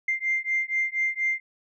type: beating tone pair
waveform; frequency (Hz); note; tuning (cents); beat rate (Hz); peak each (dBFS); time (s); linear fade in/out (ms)
sine; 2093 / 2097.2; C7 / C7; 0 / +3; 4.2; -26; 0.08-1.4; 5
effects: tanh soft clip ceiling -16 dBFS